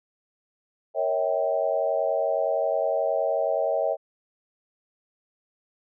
sine chord, A# diminished seventh, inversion none, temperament equal with one note detuned, 466.2 / 554.4 / 645.3 / 784 Hz, A#4 / C#5 / E5 / G5, 0 / 0 / -37 / 0 cents, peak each -31 / -26 / -25 / -31 dBFS, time 0.94-3.97 s, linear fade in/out 50 ms, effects none

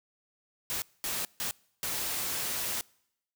white noise bursts at uneven times, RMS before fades -33 dBFS, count 4, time 0.7-0.82 / 1.04-1.25 / 1.4-1.51 / 1.83-2.81 s, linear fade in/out 0 ms, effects noise-tail reverb RT60 0.8 s tail -26 dB re dry

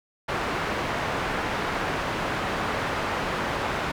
white low-pass noise, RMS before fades -28 dBFS, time 0.28-3.92 s, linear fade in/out 10 ms, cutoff 1500 Hz, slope 12 dB/octave, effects none

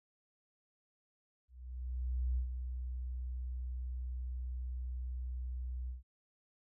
sine tone with ADSR envelope, 62.4 Hz, B1, 19 cents sharp, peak -30 dBFS, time 1.48-6.03 s, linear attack 890 ms, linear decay 98 ms, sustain -7 dB, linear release 140 ms, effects none

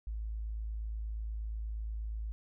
sine tone, 54.2 Hz, A1, 25 cents flat, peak -35 dBFS, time 0.07-2.32 s, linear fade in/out 0 ms, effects none

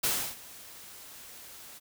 white noise with ADSR envelope, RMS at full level -27 dBFS, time 0.03-1.8 s, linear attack 12 ms, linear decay 310 ms, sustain -21 dB, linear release 31 ms, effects none

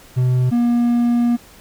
triangle tone pair in turn, 126.4 / 238.6 Hz, B2 / A#3, +41 / +41 cents, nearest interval major seventh, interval 1100 cents, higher second, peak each -11 dBFS, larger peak neither, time 0.16-0.51 / 0.51-1.37 s, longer second, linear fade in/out 20 ms, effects pink hiss -45 dBFS RMS until 1.6 s

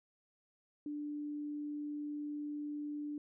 sine tone, 294.9 Hz, D4, 7 cents sharp, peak -38 dBFS, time 0.86-3.18 s, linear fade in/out 2 ms, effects none

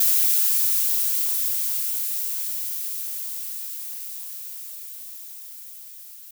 violet noise with level ramp, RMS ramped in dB -18 to -43 dBFS, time 0-6.31 s, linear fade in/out 5 ms, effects none

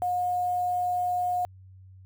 sine tone with quantisation, 719 Hz, F#5, 50 cents flat, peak -24 dBFS, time 0.02-1.45 s, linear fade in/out 0 ms, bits 8, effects added 94 Hz sine -47 dBFS peak until 2.05 s

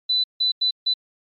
sine tone bursts at uneven times, 3995 Hz, B7, 19 cents sharp, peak -17 dBFS, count 4, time 0.09-0.24 / 0.4-0.52 / 0.61-0.71 / 0.86-0.94 s, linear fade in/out 10 ms, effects MP3 64 kbps

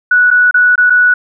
sine tone with dropouts, 1473 Hz, F#6, 8 cents flat, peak -5 dBFS, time 0.11-1.14 s, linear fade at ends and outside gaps 5 ms, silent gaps 0.305-0.311 / 0.511-0.542 / 0.757-0.778 / 0.899-0.903 s, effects none

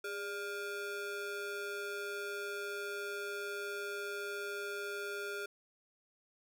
square ring-modulated tone, 499.3 Hz, B4, 19 cents sharp, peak -36 dBFS, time 0.04-5.46 s, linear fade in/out 5 ms, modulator 907 Hz, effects none

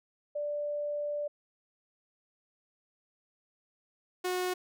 sine / sawtooth tone pair in turn, 587.3 / 364.3 Hz, D5 / F#4, 0 / -27 cents, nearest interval minor sixth, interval 827 cents, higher first, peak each -31 / -26 dBFS, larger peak second, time 0.35-1.28 / 4.24-4.54 s, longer first, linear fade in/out 10 ms, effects none

